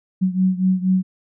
sine beating tone pair, 185 / 189.2 Hz, F#3 / F#3, 0 / +39 cents, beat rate 4.2 Hz, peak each -17 / -20 dBFS, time 0.21-1.03 s, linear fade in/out 20 ms, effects none

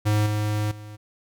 square tone with level steps, 105.6 Hz, G#2, 29 cents sharp, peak -19 / -23 / -38 dBFS, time 0.05-0.97 s, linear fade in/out 20 ms, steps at 0.26 / 0.71 s, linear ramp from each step 5 ms, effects none

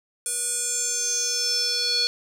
square tone with band-pass filter sweep, 484.6 Hz, B4, 33 cents flat, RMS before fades -25 dBFS, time 0.26-2.07 s, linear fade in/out 0 ms, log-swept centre 9100 to 4300 Hz, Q 6.6, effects none

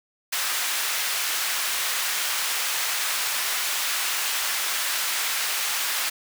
pink high-pass noise, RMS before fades -26 dBFS, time 0.32-6.1 s, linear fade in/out 10 ms, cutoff 1400 Hz, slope 12 dB/octave, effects none

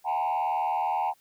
sine tone with frequency modulation, 830.6 Hz, G#5, in tune, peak -22 dBFS, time 0.04-1.14 s, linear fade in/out 50 ms, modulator 79.2 Hz, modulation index 1.4, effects tanh soft clip ceiling -23 dBFS + white hiss -64 dBFS RMS until 1.2 s

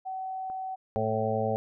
sine tone, 757 Hz, F#5, 39 cents sharp, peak -32 dBFS, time 0.05-0.76 s, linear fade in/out 20 ms
click, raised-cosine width 1 ms, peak -33 dBFS, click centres 0.5 s
harmonic tone, 110.1 Hz, A2, 2 cents sharp, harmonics 1 / 2 / 4 / 5 / 6 / 7, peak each -33 / -34 / -32 / -31 / -34 / -32 dBFS, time 0.96-1.56 s, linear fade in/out 0 ms
effects none

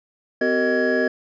triangle tone cluster, 255.5 / 380.1 / 459.2 / 620 / 1676 Hz, C4 / F#4 / A#4 / D#5 / G#6, -41 / +47 / -26 / -6 / +15 cents, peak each -22 dBFS, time 0.41-1.08 s, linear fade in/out 5 ms, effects resampled to 16000 Hz

